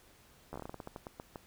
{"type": "slowing click train", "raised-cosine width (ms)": 1, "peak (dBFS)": -28, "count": 15, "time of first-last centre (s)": [0.53, 1.358], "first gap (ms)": 12, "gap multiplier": 1.22, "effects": ["pink hiss -62 dBFS RMS until 1.46 s"]}